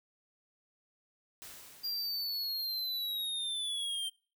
white noise with exponential decay, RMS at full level -47 dBFS, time 1.42-3.13 s, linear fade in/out 0 ms, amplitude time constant 370 ms
square linear sweep, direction down, 4795 to 3136 Hz, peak -34 dBFS, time 1.83-4.1 s, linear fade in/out 20 ms
effects noise-tail reverb RT60 0.4 s tail -25 dB re dry

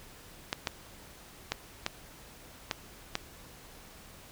clicks, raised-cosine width 0.2 ms, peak -12 dBFS, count 6, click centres 0.529 / 0.672 / 1.52 / 1.864 / 2.712 / 3.154 s, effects pink hiss -52 dBFS RMS until 4.31 s

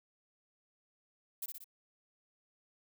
violet noise with echo, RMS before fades -39 dBFS, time 1.42-1.46 s, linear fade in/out 5 ms, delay 61 ms, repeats 3, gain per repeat -4 dB, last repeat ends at 1.643 s, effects none

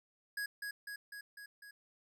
square tone with echo, 1661.2 Hz, G#6, in tune, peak -37 dBFS, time 0.37-0.46 s, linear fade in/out 5 ms, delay 250 ms, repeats 5, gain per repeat -3 dB, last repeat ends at 1.71 s, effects none

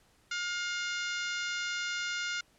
harmonic tone with a mistuned harmonic, 710 Hz, F5, 28 cents sharp, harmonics 2 / 3 / 4 / 5 / 6 / 7 / 8 / 9 / 10, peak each -35 / -39 / -41 / -43 / -45 / -46 / -47 / -48 / -49 dBFS, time 0.31-2.41 s, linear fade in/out 5 ms, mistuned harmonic 6, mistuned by -22 cents, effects pink hiss -66 dBFS RMS until 2.58 s + low-pass 11000 Hz 12 dB/octave

